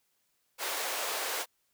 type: high-pass noise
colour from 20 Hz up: pink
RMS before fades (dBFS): -34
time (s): 0.58-1.46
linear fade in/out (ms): 50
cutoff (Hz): 470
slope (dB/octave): 24
effects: white hiss -75 dBFS RMS until 1.73 s